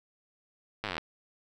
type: slowing click train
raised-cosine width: 0.3 ms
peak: -17 dBFS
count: 14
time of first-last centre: 0.84-0.981 s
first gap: 9 ms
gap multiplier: 1.03
effects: none